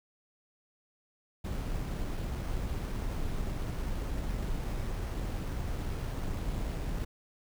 brown noise with sample-and-hold, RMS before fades -34 dBFS, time 1.44-7.05 s, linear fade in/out 10 ms, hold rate 7350 Hz, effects none

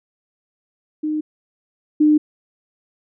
sine tone pair in turn, 306.4 / 302.5 Hz, D#4 / D#4, -27 / -49 cents, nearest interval unison, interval 22 cents, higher first, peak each -19 / -10 dBFS, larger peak second, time 1.03-1.21 / 2-2.18 s, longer neither, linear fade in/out 10 ms, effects none

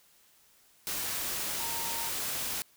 sine tone in noise, 922 Hz, A#5, 19 cents flat, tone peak -40 dBFS, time 1.6-2.09 s, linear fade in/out 0 ms, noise white, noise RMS -34 dBFS, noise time 0.87-2.62 s, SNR -9 dB, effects white hiss -63 dBFS RMS until 2.76 s

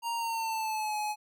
square tone with pitch glide, 932.3 to 845.1 Hz, A#5 to G#5, 0 to +30 cents, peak -31 dBFS, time 0.02-1.16 s, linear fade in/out 50 ms, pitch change -170 cents, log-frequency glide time 0.15-0.97 s, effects none

